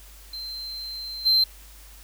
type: tone with level steps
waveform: triangle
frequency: 4117 Hz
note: C8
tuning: 29 cents flat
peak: -31 / -15 dBFS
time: 0.33-1.44 s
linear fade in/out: 5 ms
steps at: 1.25 s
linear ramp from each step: 20 ms
effects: added 50 Hz sine -46 dBFS peak until 2.03 s + white hiss -50 dBFS RMS until 2.03 s